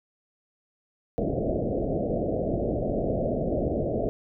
white low-pass noise, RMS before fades -27 dBFS, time 1.18-4.09 s, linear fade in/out 0 ms, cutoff 680 Hz, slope 96 dB/octave, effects none

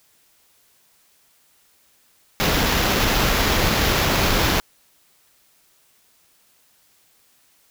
pink noise with sample-and-hold, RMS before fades -19 dBFS, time 2.4-4.6 s, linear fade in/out 0 ms, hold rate 8820 Hz, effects white hiss -59 dBFS RMS until 7.7 s

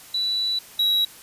sine / triangle tone pair in turn, 3951 / 3872 Hz, B7 / B7, 0 / -35 cents, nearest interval unison, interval 35 cents, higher first, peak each -21 / -16 dBFS, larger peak second, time 0.14-0.59 / 0.79-1.05 s, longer first, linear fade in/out 5 ms, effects white hiss -45 dBFS RMS until 1.22 s + resampled to 32000 Hz

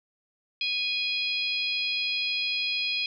harmonic tone, 827 Hz, G#5, 8 cents flat, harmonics 3 / 4 / 5 / 6, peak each -29 / -31 / -33 / -35 dBFS, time 0.61-3.06 s, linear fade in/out 2 ms, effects none

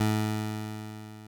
20% pulse tone with level ramp, 107.6 Hz, A2, 38 cents flat, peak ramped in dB -17 to -40 dBFS, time 0-1.27 s, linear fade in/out 5 ms, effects none

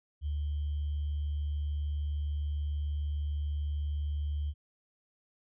sine tone with sample-and-hold, 73.42 Hz, D2, in tune, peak -30 dBFS, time 0.21-4.54 s, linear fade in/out 50 ms, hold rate 3150 Hz, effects resampled to 8000 Hz

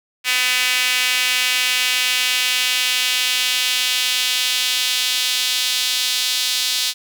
sawtooth tone with high-pass filter sweep, 251.9 Hz, B3, 34 cents sharp, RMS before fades -19 dBFS, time 0.24-6.94 s, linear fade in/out 50 ms, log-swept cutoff 2400 to 3800 Hz, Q 2, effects none

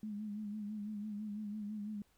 sine tone with vibrato, 209.8 Hz, G#3, 18 cents sharp, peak -39 dBFS, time 0.03-2.02 s, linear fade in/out 2 ms, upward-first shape sine, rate 6 Hz, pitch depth 53 cents each way, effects pink hiss -73 dBFS RMS until 2.17 s

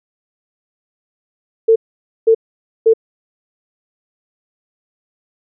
sine tone bursts, 449.2 Hz, A4, 36 cents sharp, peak -6 dBFS, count 3, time 1.68-2.937 s, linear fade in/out 10 ms, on 79 ms, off 510 ms, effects none

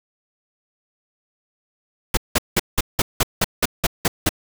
pink noise bursts, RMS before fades -17 dBFS, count 11, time 2.14-4.292 s, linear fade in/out 5 ms, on 32 ms, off 180 ms, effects none

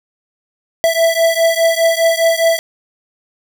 square beating tone pair, 659.3 / 664.2 Hz, E5 / E5, 0 / +13 cents, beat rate 4.9 Hz, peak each -14 / -15 dBFS, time 0.84-2.59 s, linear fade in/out 0 ms, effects none

